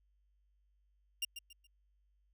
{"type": "tone with echo", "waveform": "sawtooth", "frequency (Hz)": 2797, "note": "F7", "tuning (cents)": 2, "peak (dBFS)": -30, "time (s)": [1.22, 1.25], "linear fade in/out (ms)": 5, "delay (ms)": 140, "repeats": 3, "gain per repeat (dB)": -10, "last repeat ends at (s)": 1.67, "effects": ["added 50 Hz sine -70 dBFS peak until 2.33 s"]}